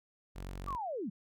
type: tone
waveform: sawtooth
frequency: 46.34 Hz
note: F#1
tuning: 3 cents sharp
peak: -37 dBFS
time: 0.35-0.77 s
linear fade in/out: 20 ms
type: linear sweep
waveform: sine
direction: down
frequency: 1194 to 164.81 Hz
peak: -35 dBFS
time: 0.67-1.1 s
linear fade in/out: 10 ms
effects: none